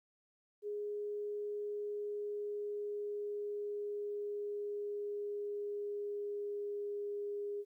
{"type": "tone with pitch glide", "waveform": "sine", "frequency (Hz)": [414.6, 409.1], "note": ["G#4", "G#4"], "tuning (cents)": [-3, -26], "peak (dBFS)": -37, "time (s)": [0.62, 7.65], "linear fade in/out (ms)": 50, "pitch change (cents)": -23, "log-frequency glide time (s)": [1.49, 7.43], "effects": ["13-bit"]}